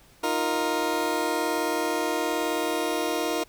20% pulse chord, Eb suspended second, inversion none, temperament just, 311.1 / 350 / 466.7 Hz, Eb4 / F4 / Bb4, 0 / +4 / +2 cents, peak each -24 dBFS, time 0.23-3.44 s, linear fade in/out 10 ms, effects pink hiss -56 dBFS RMS until 3.48 s

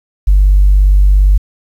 sine tone, 48.69 Hz, G1, 11 cents flat, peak -3 dBFS, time 0.27-1.38 s, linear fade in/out 10 ms, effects tanh soft clip ceiling 0 dBFS + 7-bit

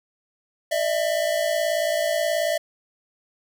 square tone pair together, 600.8 / 659.3 Hz, D5 / E5, +39 / 0 cents, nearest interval major second, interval 161 cents, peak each -25 / -24 dBFS, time 0.71-2.58 s, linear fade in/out 10 ms, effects none

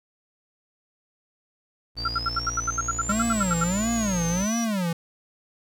30% pulse tone, 58.27 Hz, A#1, in tune, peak -30 dBFS, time 1.95-4.47 s, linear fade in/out 50 ms
sine exponential two-way sweep, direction up then down, 4573 to 7902 to 5770 Hz, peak -30 dBFS, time 1.97-4.65 s, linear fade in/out 10 ms, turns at 3.29 s
sine tone bursts, 1364 Hz, F6, 41 cents flat, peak -21 dBFS, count 16, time 2.05-3.641 s, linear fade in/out 5 ms, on 31 ms, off 73 ms
square tone with vibrato, 197.5 Hz, G3, 13 cents sharp, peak -24 dBFS, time 3.09-4.93 s, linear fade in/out 5 ms, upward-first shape sine, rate 1.5 Hz, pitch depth 290 cents each way
effects none

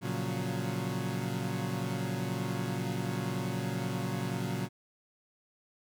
30% pulse chord, Gb major seventh, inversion first, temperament equal, 116.54 / 138.59 / 174.61 / 185 Hz, Bb2 / Db3 / F3 / Gb3, 0 / 0 / 0 / 0 cents, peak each -34 / -34 / -38 / -34 dBFS, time 0.01-4.69 s, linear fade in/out 50 ms, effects none

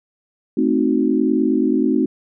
sine chord, A diminished seventh, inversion none, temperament equal, 220 / 261.6 / 311.1 / 370 Hz, A3 / C4 / Eb4 / Gb4, 0 / 0 / 0 / 0 cents, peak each -21 / -18 / -19 / -22 dBFS, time 0.57-2.06 s, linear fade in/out 5 ms, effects none

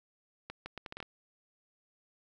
accelerating click train, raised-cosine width 0.3 ms, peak -25 dBFS, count 8, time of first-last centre 0.5-1.027 s, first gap 160 ms, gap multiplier 0.73, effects none

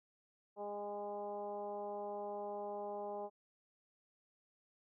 sine tone with frequency modulation, 615 Hz, D#5, 20 cents flat, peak -40 dBFS, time 0.56-3.3 s, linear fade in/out 50 ms, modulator 205 Hz, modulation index 1.4, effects none

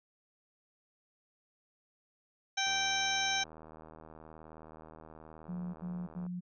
harmonic tone, 780 Hz, G5, 9 cents flat, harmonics 1 / 2 / 3 / 4 / 5 / 7 / 8, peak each -36 / -36 / -37 / -39 / -36 / -40 / -39 dBFS, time 2.57-3.44 s, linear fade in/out 10 ms
click train, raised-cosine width 1 ms, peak -37 dBFS, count 285, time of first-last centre 2.67-6.265 s, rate 79 Hz
sine tone bursts, 178.4 Hz, F3, 37 cents sharp, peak -36 dBFS, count 3, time 5.48-6.408 s, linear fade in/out 20 ms, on 260 ms, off 74 ms
effects none

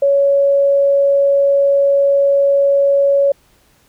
sine tone, 559 Hz, C#5, 14 cents sharp, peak -9 dBFS, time 0.02-3.32 s, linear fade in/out 5 ms, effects pink hiss -54 dBFS RMS until 3.88 s

